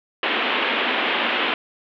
white band-pass noise, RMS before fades -22 dBFS, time 0.23-1.54 s, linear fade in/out 2 ms, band 220 to 3300 Hz, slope 48 dB/octave, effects none

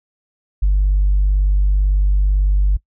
sine tone, 49 Hz, G1, in tune, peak -10 dBFS, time 0.62-2.77 s, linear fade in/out 10 ms, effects noise-tail reverb RT60 0.1 s tail -22 dB re dry + tanh soft clip ceiling -8 dBFS

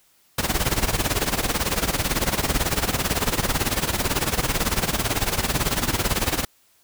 pink noise with tremolo, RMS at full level -20 dBFS, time 0.38-6.45 s, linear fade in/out 5 ms, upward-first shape sine, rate 18 Hz, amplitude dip 80%, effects white hiss -60 dBFS RMS until 6.83 s

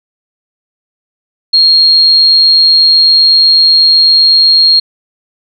sine tone, 4253 Hz, C8, 27 cents sharp, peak -3 dBFS, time 1.53-4.8 s, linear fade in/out 10 ms, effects none

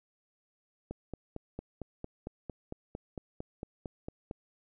click train, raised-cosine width 2 ms, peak -25 dBFS, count 16, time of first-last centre 0.91-4.311 s, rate 4.41 Hz, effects none

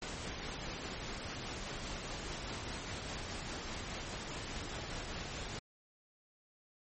pink noise with tremolo, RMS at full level -41 dBFS, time 0.02-5.59 s, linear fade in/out 2 ms, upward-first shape triangle, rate 4.9 Hz, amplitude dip 25%, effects MP3 32 kbps

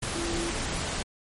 sine tone in noise, 338.6 Hz, E4, 46 cents sharp, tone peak -31 dBFS, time 0.15-0.51 s, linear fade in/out 10 ms, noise pink, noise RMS -31 dBFS, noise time 0.02-1.03 s, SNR -3 dB, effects MP3 48 kbps

